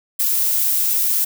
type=noise; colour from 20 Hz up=violet; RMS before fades=-18 dBFS; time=0.19-1.25 s; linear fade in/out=10 ms; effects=none